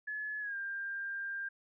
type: tone with pitch glide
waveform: sine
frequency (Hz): 1709 to 1594.6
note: G#6 to G6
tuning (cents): +49 to +29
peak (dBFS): -36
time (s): 0.07-1.49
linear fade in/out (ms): 10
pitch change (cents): -120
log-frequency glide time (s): 0.4-0.56
effects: none